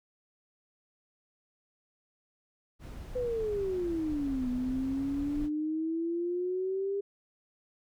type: noise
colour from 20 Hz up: brown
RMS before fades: -42 dBFS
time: 2.79-5.5 s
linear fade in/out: 50 ms
type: exponential two-way sweep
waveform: sine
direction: down then up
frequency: 508 to 246.9 to 402.9 Hz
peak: -29 dBFS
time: 3.15-7.01 s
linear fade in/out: 10 ms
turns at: 4.49 s
effects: none